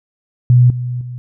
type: tone with level steps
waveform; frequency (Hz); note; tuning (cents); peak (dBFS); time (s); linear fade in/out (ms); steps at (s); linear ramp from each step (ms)
sine; 123.47; B2; 0; -5 / -18 / -24; 0.5-1.18; 0; 0.7 / 1.01; 2
effects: none